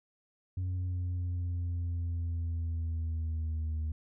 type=exponential sweep; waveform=sine; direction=down; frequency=92 to 77.78 Hz; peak=-28 dBFS; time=0.57-3.92 s; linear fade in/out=5 ms; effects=tanh soft clip ceiling -30 dBFS